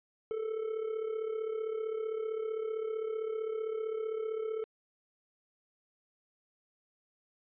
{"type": "tone with amplitude modulation", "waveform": "triangle", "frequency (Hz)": 440, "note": "A4", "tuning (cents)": 0, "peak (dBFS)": -28, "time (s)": [0.31, 4.64], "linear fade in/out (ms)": 0, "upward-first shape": "sine", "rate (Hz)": 35.5, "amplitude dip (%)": 65, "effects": ["resampled to 8000 Hz"]}